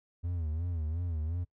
triangle tone with vibrato, 82.41 Hz, E2, in tune, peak -29 dBFS, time 0.23-1.45 s, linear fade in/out 20 ms, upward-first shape sine, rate 2.8 Hz, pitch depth 130 cents each way, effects noise-tail reverb RT60 0.1 s tail -22 dB re dry

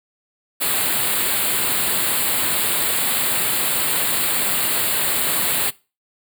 white band-stop noise, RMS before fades -20 dBFS, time 0.6-5.71 s, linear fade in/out 20 ms, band 4600 to 7400 Hz, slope 96 dB/octave, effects noise-tail reverb RT60 0.3 s tail -21 dB re dry + high-pass 100 Hz 12 dB/octave

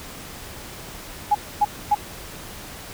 sine tone bursts, 830.6 Hz, G#5, in tune, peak -13 dBFS, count 3, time 1.31-1.95 s, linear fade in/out 10 ms, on 40 ms, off 260 ms, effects pink hiss -38 dBFS RMS until 2.93 s

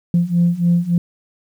sine beating tone pair, 170.9 / 174.4 Hz, F3 / F3, -37 / -2 cents, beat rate 3.5 Hz, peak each -16 / -14 dBFS, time 0.14-0.98 s, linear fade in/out 2 ms, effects tanh soft clip ceiling -7 dBFS + 8-bit

